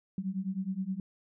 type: beating tone pair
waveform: sine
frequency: 185 / 194.6 Hz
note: F#3 / G3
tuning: 0 / -12 cents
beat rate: 9.6 Hz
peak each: -35 / -34 dBFS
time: 0.18-1 s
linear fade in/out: 2 ms
effects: none